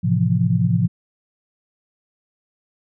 sine chord, F major seventh, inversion first, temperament equal, 110 / 130.81 / 164.81 / 174.61 Hz, A2 / C3 / E3 / F3, 0 / 0 / 0 / 0 cents, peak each -20 / -21 / -23 / -19 dBFS, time 0.03-0.88 s, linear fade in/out 20 ms, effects none

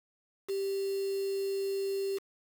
sine tone with quantisation, 392 Hz, G4, in tune, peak -30 dBFS, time 0.48-2.19 s, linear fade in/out 20 ms, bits 7, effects none

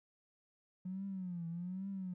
triangle tone with vibrato, 181.1 Hz, F#3, 37 cents flat, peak -35 dBFS, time 0.85-2.14 s, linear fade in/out 10 ms, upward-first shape triangle, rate 1.2 Hz, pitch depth 160 cents each way, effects tanh soft clip ceiling -37 dBFS

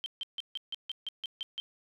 sine tone bursts, 3136 Hz, G7, in tune, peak -33 dBFS, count 10, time 0.04-1.6 s, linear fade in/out 0 ms, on 21 ms, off 150 ms, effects none

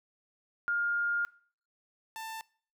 sine / sawtooth tone pair in turn, 1412 / 889.5 Hz, F6 / A5, +19 / +19 cents, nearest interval minor sixth, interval 800 cents, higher first, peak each -27 / -35 dBFS, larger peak first, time 0.68-1.25 / 2.16-2.41 s, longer first, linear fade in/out 0 ms, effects noise-tail reverb RT60 0.5 s tail -23 dB re dry

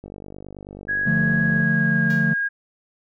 click train, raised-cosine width 2 ms, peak -24 dBFS, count 79, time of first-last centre 0.04-1.622 s, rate 49.3 Hz
sine tone with pitch glide, 1661.2 to 1631.7 Hz, G#6 to G#6, 0 to -31 cents, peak -20 dBFS, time 0.88-2.49 s, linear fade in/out 20 ms, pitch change -31 cents, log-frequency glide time 1.45-2.06 s
triangle chord, D minor, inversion none, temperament equal, 146.83 / 174.61 / 220 Hz, D3 / F3 / A3, 0 / 0 / 0 cents, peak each -21 dBFS, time 1.06-2.34 s, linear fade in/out 10 ms
5% pulse tone with exponential decay, 474 Hz, A#4, 29 cents sharp, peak -26 dBFS, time 2.1-2.44 s, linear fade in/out 1 ms, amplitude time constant 73 ms
effects none

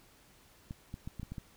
clicks, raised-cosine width 5 ms, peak -28 dBFS, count 7, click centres 0.709 / 0.941 / 1.075 / 1.197 / 1.231 / 1.32 / 1.382 s, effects pink hiss -62 dBFS RMS until 1.56 s

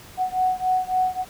sine beating tone pair, 740 / 743.6 Hz, F#5 / F#5, 0 / +8 cents, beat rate 3.6 Hz, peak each -22 / -23 dBFS, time 0.17-1.25 s, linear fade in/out 50 ms, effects pink hiss -45 dBFS RMS until 1.29 s

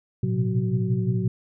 sine tone cluster, 112.1 / 123.7 / 129.4 / 183 / 374.9 Hz, A2 / B2 / C3 / F#3 / F#4, +33 / +3 / -19 / -19 / +23 cents, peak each -26 / -26 / -29 / -26 / -33 dBFS, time 0.23-1.28 s, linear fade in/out 5 ms, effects none

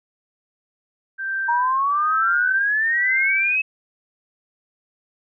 sine tone with tremolo, 1568 Hz, G6, in tune, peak -21 dBFS, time 1.18-3.57 s, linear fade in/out 20 ms, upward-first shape sine, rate 1.1 Hz, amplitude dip 100%
sine exponential sweep, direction up, 932.3 to 2600 Hz, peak -17 dBFS, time 1.48-3.62 s, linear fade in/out 10 ms
effects none

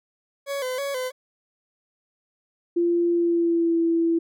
40% pulse tone with vibrato, 534 Hz, C5, 35 cents sharp, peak -25 dBFS, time 0.46-1.12 s, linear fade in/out 50 ms, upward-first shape square, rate 3.1 Hz, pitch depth 81 cents each way
sine tone with pitch glide, 344 to 332.9 Hz, F4 to E4, -26 to +17 cents, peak -18 dBFS, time 2.76-4.19 s, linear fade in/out 10 ms, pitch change -57 cents, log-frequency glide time 3.12-3.78 s
effects none

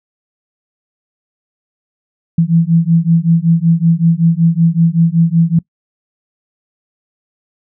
sine beating tone pair, 163.8 / 169.1 Hz, E3 / E3, -11 / +44 cents, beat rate 5.3 Hz, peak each -11 dBFS, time 2.38-5.59 s, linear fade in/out 5 ms, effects noise-tail reverb RT60 0.1 s tail -23 dB re dry

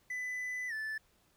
triangle tone with pitch glide, 1999 to 1750.3 Hz, B6 to A6, +20 to -10 cents, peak -34 dBFS, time 0.1-0.98 s, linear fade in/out 5 ms, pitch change -230 cents, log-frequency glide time 0.68-0.73 s, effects pink hiss -70 dBFS RMS until 1.36 s

